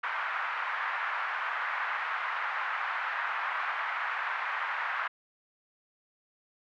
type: band-pass noise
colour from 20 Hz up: white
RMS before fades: -33 dBFS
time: 0.03-5.08 s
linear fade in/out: 10 ms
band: 920 to 1800 Hz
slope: 24 dB/octave
effects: none